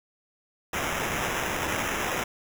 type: noise with sample-and-hold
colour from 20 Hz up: white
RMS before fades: -29 dBFS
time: 0.73-2.24 s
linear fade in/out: 5 ms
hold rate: 4410 Hz
effects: none